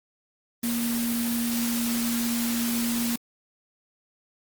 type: tone in noise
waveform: sine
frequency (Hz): 235.3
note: A#3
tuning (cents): +16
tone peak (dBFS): -25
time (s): 0.63-3.16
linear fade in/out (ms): 5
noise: white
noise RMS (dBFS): -31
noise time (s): 0.63-3.16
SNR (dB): +3
effects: Opus 24 kbps